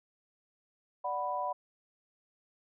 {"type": "chord", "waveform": "sine", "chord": "B minor", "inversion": "first", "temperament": "equal", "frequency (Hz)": [587.3, 740, 987.8], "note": ["D5", "F#5", "B5"], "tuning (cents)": [0, 0, 0], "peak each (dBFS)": [-38, -36, -34], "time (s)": [1.04, 1.53], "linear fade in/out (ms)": 10, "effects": []}